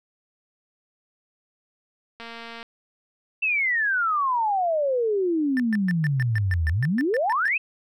click train, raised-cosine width 0.3 ms, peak -23 dBFS, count 100, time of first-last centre 2.2-2.629 s, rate 231 Hz
sine exponential two-way sweep, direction down then up, 2700 to 75.6 to 2700 Hz, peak -20 dBFS, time 3.42-7.58 s, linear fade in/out 10 ms, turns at 6.69 s
triangle tone bursts, 1783 Hz, A6, 22 cents sharp, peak -24 dBFS, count 13, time 5.57-7.481 s, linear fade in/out 0 ms, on 27 ms, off 130 ms
effects none

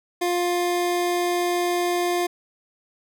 25% pulse tone, 351.9 Hz, F4, 13 cents sharp, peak -17 dBFS, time 0.21-2.27 s, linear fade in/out 10 ms, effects none

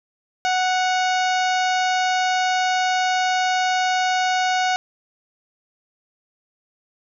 harmonic tone with a mistuned harmonic, 740 Hz, F#5, in tune, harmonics 1 / 2 / 3 / 4 / 5 / 6 / 7 / 8 / 9, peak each -19 / -25 / -29 / -31 / -33 / -35 / -36 / -37 / -38 dBFS, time 0.45-4.76 s, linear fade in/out 0 ms, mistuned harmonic 4, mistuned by -43 cents, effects none

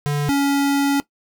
square tone pair in turn, 145.6 / 280.5 Hz, D3 / C#4, -15 / +21 cents, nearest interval major seventh, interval 1136 cents, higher second, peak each -19 / -16 dBFS, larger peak second, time 0.06-0.29 / 0.29-1 s, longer second, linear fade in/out 0 ms, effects noise-tail reverb RT60 0.1 s tail -18 dB re dry

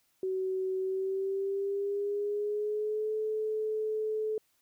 sine tone with pitch glide, 376.8 to 432.8 Hz, F#4 to A4, +32 to -29 cents, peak -29 dBFS, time 0.23-4.38 s, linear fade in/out 2 ms, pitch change +239 cents, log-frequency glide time 0.78-3.14 s, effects white hiss -72 dBFS RMS until 4.61 s

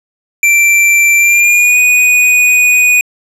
square tone with pitch glide, 2349 to 2476 Hz, D7 to D#7, 0 to -9 cents, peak -6 dBFS, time 0.43-3.01 s, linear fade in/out 2 ms, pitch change +91 cents, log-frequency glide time 1.17-1.79 s, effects low-pass 12000 Hz 12 dB/octave

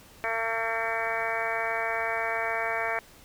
harmonic tone, 226.4 Hz, A3, 50 cents sharp, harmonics 2 / 3 / 4 / 5 / 6 / 7 / 8 / 9 / 10, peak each -37 / -32 / -36 / -38 / -37 / -36 / -34 / -38 / -34 dBFS, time 0.24-2.99 s, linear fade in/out 0 ms, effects pink hiss -53 dBFS RMS until 3.24 s

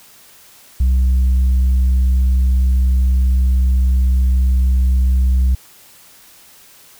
sine tone with tanh clipping, 64 Hz, C2, 38 cents flat, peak -11 dBFS, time 0.8-5.55 s, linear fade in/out 5 ms, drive 2 dB, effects white hiss -45 dBFS RMS until 6.99 s

